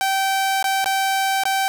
sawtooth tone with dropouts, 775 Hz, G5, 20 cents flat, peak -14 dBFS, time 0.01-1.68 s, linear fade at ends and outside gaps 0 ms, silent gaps 0.627-0.642 / 0.843-0.859 / 1.436-1.454 s, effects 8-bit

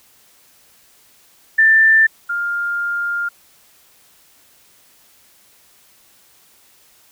sine tone pair in turn, 1778 / 1403.9 Hz, A6 / F6, +18 / +9 cents, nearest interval major third, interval 409 cents, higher first, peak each -8 / -18 dBFS, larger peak first, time 1.58-2.07 / 2.29-3.29 s, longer second, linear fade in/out 10 ms, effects white hiss -52 dBFS RMS until 7.11 s

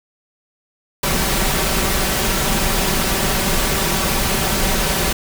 pink noise with comb filter, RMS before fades -18 dBFS, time 1.03-5.13 s, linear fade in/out 5 ms, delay 5.2 ms, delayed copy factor +0.5, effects none

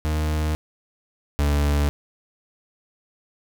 40% pulse tone pair in turn, 76.9 / 72.58 Hz, D#2 / D2, -20 / -20 cents, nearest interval minor second, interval 100 cents, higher first, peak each -20 / -17 dBFS, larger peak second, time 0.05-0.55 / 1.39-1.89 s, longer neither, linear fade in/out 0 ms, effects none

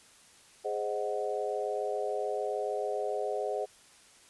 sine chord, Ab dominant seventh, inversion none, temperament equal with one note detuned, 416.5 / 523.3 / 622.3 / 740 Hz, Ab4 / C5 / Eb5 / Gb5, +5 / 0 / 0 / 0 cents, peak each -34 / -36 / -36 / -37 dBFS, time 0.64-3.66 s, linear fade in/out 20 ms, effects white hiss -58 dBFS RMS until 4.29 s + resampled to 24000 Hz

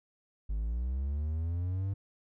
triangle linear sweep, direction up, 49.7 to 99.5 Hz, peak -28 dBFS, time 0.49-1.94 s, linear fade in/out 10 ms, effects none

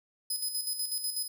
15% pulse tone with tremolo, 5040 Hz, D#8, 21 cents sharp, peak -24 dBFS, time 0.3-1.28 s, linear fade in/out 5 ms, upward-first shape square, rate 8.1 Hz, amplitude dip 55%, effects none

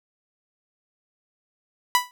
sawtooth tone with exponential decay, 987.8 Hz, B5, in tune, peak -9 dBFS, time 1.95-2.11 s, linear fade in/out 0 ms, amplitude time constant 33 ms, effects none

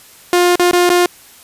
sawtooth tone with dropouts, 354 Hz, F4, 23 cents sharp, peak -5 dBFS, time 0.33-1.06 s, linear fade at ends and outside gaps 1 ms, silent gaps 0.556-0.596 / 0.712-0.732 / 0.892-0.901 s, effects white hiss -42 dBFS RMS until 1.43 s + resampled to 32000 Hz

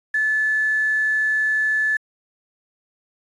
sine tone with quantisation, 1734 Hz, A6, 26 cents flat, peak -17 dBFS, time 0.14-1.97 s, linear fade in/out 5 ms, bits 7, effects resampled to 22050 Hz

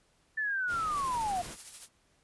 sine linear sweep, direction down, 1775 to 690 Hz, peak -29 dBFS, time 0.37-1.42 s, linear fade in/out 10 ms
pink noise, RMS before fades -44 dBFS, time 0.67-1.57 s, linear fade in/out 50 ms
blue noise with tremolo, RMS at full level -42 dBFS, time 0.89-1.89 s, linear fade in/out 50 ms, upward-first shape triangle, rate 13 Hz, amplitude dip 55%
effects pink hiss -69 dBFS RMS until 2.23 s + resampled to 24000 Hz

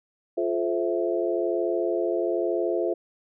sine chord, F major seventh, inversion none, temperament equal with one note detuned, 349.2 / 430.2 / 523.3 / 659.3 Hz, F4 / A4 / C5 / E5, 0 / -39 / 0 / 0 cents, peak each -26 / -29 / -30 / -29 dBFS, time 0.37-2.94 s, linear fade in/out 10 ms, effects none

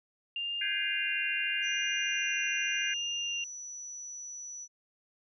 sine tone with vibrato, 2794 Hz, F7, in tune, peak -32 dBFS, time 0.36-3.44 s, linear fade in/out 2 ms, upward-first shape sine, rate 0.84 Hz, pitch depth 11 cents each way
sine chord, Ab major seventh, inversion third, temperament equal with one note detuned, 1568 / 1661.2 / 2093 / 2439 Hz, G6 / Ab6 / C7 / Eb7, 0 / 0 / 0 / -35 cents, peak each -37 dBFS, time 0.61-2.94 s, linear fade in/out 5 ms
sine tone, 5920 Hz, F#8, in tune, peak -40 dBFS, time 1.62-4.68 s, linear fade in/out 50 ms
effects none

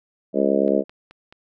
harmonic tone, 69.1 Hz, C#2, 5 cents flat, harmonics 3 / 4 / 5 / 6 / 7 / 8 / 9, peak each -24 / -24 / -24 / -24 / -24 / -24 / -24 dBFS, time 0.33-0.84 s, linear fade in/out 50 ms
click train, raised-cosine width 0.3 ms, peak -28 dBFS, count 4, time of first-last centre 0.68-1.325 s, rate 4.65 Hz
effects none

